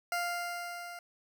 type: tone with level ramp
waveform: 20% pulse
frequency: 698.5 Hz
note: F5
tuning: in tune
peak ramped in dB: -25 to -38 dBFS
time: 0.12-0.99 s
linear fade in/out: 2 ms
effects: none